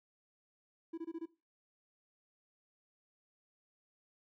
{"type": "tone bursts", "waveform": "triangle", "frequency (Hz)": 329.6, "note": "E4", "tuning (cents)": 0, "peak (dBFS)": -36, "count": 5, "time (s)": [0.93, 1.258], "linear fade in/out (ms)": 10, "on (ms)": 48, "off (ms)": 22, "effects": ["noise-tail reverb RT60 0.3 s tail -19 dB re dry", "tanh soft clip ceiling -32 dBFS"]}